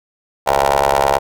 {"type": "ring-modulated tone", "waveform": "15% pulse", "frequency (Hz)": 69.3, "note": "C#2", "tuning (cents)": 0, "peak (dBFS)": -3, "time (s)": [0.46, 1.19], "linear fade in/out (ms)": 20, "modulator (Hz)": 736, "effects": []}